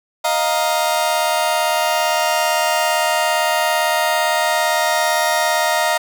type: chord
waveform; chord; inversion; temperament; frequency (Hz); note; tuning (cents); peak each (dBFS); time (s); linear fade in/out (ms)
sawtooth; Eb suspended second; none; just; 622.3 / 700 / 933.4; Eb5 / F5 / Bb5; 0 / +4 / +2; -16; 0.24-5.98; 10
effects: none